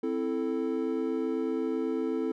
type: chord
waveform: triangle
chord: A minor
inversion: first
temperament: equal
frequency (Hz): 261.6 / 329.6 / 440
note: C4 / E4 / A4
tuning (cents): 0 / 0 / 0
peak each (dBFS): -30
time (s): 0.03-2.32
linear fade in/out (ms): 5
effects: none